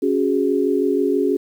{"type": "chord", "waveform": "sine", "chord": "C# suspended fourth", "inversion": "none", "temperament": "just", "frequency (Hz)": [277.2, 369.6, 415.8], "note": ["C#4", "F#4", "G#4"], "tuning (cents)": [0, -2, 2], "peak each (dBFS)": -20, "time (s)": [0.02, 1.37], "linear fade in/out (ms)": 10, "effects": ["8-bit"]}